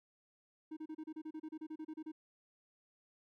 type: tone bursts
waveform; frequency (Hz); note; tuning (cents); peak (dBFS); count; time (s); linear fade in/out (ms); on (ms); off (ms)
triangle; 312.7; D#4; +9; -40; 16; 0.71-2.119; 10; 59; 31
effects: none